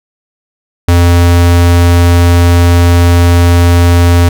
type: tone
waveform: square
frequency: 86.7 Hz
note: F2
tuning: 12 cents flat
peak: -4 dBFS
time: 0.88-4.29 s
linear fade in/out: 5 ms
effects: none